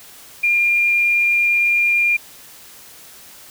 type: tone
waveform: sine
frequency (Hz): 2403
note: D7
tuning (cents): +39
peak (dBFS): -13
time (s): 0.43-2.17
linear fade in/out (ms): 10
effects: white hiss -42 dBFS RMS until 3.5 s